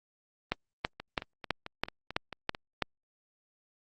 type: two click trains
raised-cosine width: 0.3 ms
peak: -23 / -11 dBFS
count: 8 / 8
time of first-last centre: 1-2.549 / 0.52-2.823 s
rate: 4.52 / 3.04 Hz
effects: Opus 32 kbps